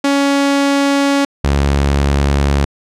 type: tone pair in turn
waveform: sawtooth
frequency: 279.9 / 70.34 Hz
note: C#4 / C#2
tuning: +17 / +26 cents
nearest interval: 2 octaves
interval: 2391 cents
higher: first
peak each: -7 dBFS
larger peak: neither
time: 0.04-1.25 / 1.44-2.65 s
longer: neither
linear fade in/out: 5 ms
effects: low-pass 8000 Hz 12 dB/octave